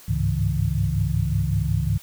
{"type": "tone cluster", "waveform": "sine", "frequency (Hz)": [68.6, 99.8, 105.2, 138.2, 161.6], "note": ["C#2", "G2", "G#2", "C#3", "E3"], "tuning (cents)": [-17, 32, 23, -5, -34], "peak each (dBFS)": -26, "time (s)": [0.08, 1.98], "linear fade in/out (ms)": 10, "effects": ["white hiss -47 dBFS RMS until 2.02 s"]}